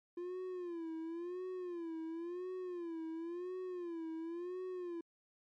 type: tone with vibrato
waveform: triangle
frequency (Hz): 345.6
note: F4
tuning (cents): -18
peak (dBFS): -38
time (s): 0.17-5.01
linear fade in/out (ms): 5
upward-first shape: sine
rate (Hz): 0.95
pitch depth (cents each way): 120
effects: MP3 48 kbps